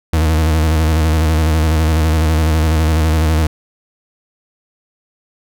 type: tone with vibrato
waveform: 40% pulse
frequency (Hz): 78.9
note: D#2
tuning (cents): +25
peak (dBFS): -10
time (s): 0.13-3.47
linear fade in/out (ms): 5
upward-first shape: square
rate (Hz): 12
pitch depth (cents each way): 47
effects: none